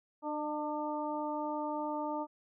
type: harmonic tone with a mistuned harmonic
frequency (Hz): 299.5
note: D4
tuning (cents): +34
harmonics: 1 / 2 / 3 / 4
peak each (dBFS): -38 / -39 / -37 / -44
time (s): 0.22-2.27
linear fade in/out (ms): 50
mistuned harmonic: 2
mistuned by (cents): +15
effects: none